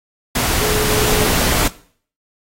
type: tone in noise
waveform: sine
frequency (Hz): 425.6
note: G#4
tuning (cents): +42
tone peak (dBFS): -20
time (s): 0.61-1.27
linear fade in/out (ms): 5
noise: pink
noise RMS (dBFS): -17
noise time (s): 0.35-1.68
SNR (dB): -6
effects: noise-tail reverb RT60 0.5 s tail -18 dB re dry + AAC 48 kbps